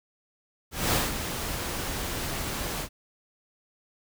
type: noise with ADSR envelope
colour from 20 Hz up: pink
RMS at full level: -23 dBFS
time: 0.71-2.89 s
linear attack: 220 ms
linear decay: 180 ms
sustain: -9 dB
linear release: 76 ms
effects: none